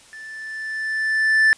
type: tone with level ramp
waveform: triangle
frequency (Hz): 1760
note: A6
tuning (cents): 0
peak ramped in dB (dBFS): -34 to -9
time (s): 0.13-1.53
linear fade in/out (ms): 0
effects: white hiss -49 dBFS RMS until 1.57 s + resampled to 22050 Hz